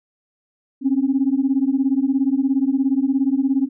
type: beating tone pair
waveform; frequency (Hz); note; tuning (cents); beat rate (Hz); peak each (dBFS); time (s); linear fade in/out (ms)
sine; 261.6 / 278.6; C4 / C#4; 0 / +9; 17; -18; 0.81-3.69; 50
effects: tanh soft clip ceiling -8 dBFS